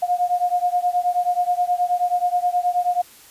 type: beating tone pair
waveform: sine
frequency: 710 / 719.4 Hz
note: F5 / F#5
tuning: +28 / -49 cents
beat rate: 9.4 Hz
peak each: -20 / -21 dBFS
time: 0.02-3.02 s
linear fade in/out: 10 ms
effects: white hiss -47 dBFS RMS until 3.3 s + resampled to 32000 Hz